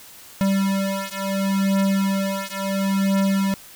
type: beating tone pair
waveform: square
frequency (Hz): 194.7 / 195.42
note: G3 / G3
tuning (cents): -12 / -5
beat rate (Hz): 0.72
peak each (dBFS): -23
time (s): 0.41-3.54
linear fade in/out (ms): 0
effects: white hiss -44 dBFS RMS until 3.75 s